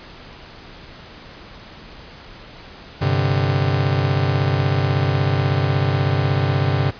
45% pulse chord, G suspended fourth, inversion none, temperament just, 98 / 130.67 / 147 Hz, G2 / C3 / D3, 0 / -2 / +2 cents, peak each -21 / -20 / -22 dBFS, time 3.01-6.91 s, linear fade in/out 10 ms, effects pink hiss -40 dBFS RMS until 6.99 s + resampled to 11025 Hz

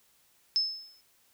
sine tone with exponential decay, 5230 Hz, E8, 15 cents flat, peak -21 dBFS, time 0.56-1.01 s, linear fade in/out 0 ms, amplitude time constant 97 ms, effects white hiss -66 dBFS RMS until 1.33 s

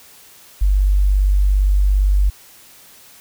sine tone, 48.74 Hz, G1, 9 cents flat, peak -11 dBFS, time 0.61-2.3 s, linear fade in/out 10 ms, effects white hiss -45 dBFS RMS until 3.2 s

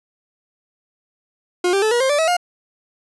40% pulse tone with pitch steps, 357.1 / 393.9 / 434.6 / 479.4 / 528.9 / 583.5 / 643.7 / 710.1 Hz, F4 / G4 / A4 / A#4 / C5 / D5 / E5 / F5, +39 / +8 / -21 / +48 / +19 / -11 / -41 / +29 cents, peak -14 dBFS, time 1.64-2.368 s, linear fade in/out 5 ms, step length 91 ms, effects resampled to 24000 Hz + 8-bit

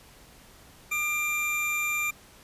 square tone pair together, 1216.1 / 2374 Hz, D#6 / D7, -40 / +18 cents, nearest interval octave, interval 1158 cents, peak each -36 / -27 dBFS, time 0.91-2.11 s, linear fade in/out 10 ms, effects pink hiss -53 dBFS RMS until 2.43 s + resampled to 32000 Hz

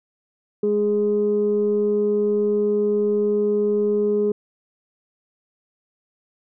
sine tone pair together, 208 / 415.3 Hz, G#3 / G#4, +3 / 0 cents, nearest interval octave, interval 1197 cents, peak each -23 / -17 dBFS, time 0.63-4.32 s, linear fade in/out 5 ms, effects tanh soft clip ceiling -11 dBFS

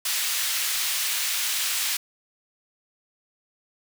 pink high-pass noise, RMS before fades -26 dBFS, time 0.05-1.97 s, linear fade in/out 5 ms, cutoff 2400 Hz, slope 12 dB/octave, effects none

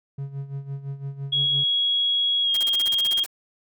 triangle tone with tremolo, 138.59 Hz, C#3, in tune, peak -25 dBFS, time 0.18-1.64 s, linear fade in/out 5 ms, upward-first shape sine, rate 5.9 Hz, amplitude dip 75%
sine tone with pitch glide, 3322 to 3248 Hz, G#7 to G#7, 0 to -39 cents, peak -19 dBFS, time 1.32-3.24 s, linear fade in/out 10 ms, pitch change -39 cents, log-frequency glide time 2.43-2.51 s
white noise bursts, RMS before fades -33 dBFS, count 12, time 2.54-3.263 s, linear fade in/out 5 ms, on 30 ms, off 33 ms
effects none

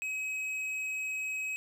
sine tone with tanh clipping, 2546 Hz, D#7, 39 cents sharp, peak -34 dBFS, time 0.02-1.56 s, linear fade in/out 0 ms, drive 8 dB, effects none

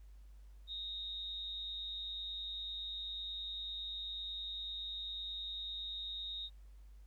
sine tone with amplitude modulation, 3729 Hz, A#7, in tune, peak -38 dBFS, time 0.67-6.5 s, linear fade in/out 50 ms, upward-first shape sine, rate 190 Hz, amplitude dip 50%, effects added 50 Hz sine -53 dBFS peak until 7.06 s + pink hiss -75 dBFS RMS until 7.06 s

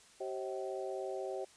harmonic tone with a mistuned harmonic, 127.9 Hz, C3, 39 cents flat, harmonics 3 / 4 / 5 / 6, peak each -40 / -42 / -44 / -46 dBFS, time 0.2-1.45 s, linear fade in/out 10 ms, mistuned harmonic 4, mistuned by +80 cents, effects white hiss -61 dBFS RMS until 1.56 s + resampled to 22050 Hz

